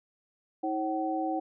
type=tone cluster; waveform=sine; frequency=319.9 / 541 / 759 Hz; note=D#4 / C#5 / F#5; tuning=+48 / -42 / +44 cents; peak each=-31 / -37 / -31 dBFS; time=0.63-1.4 s; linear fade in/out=10 ms; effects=none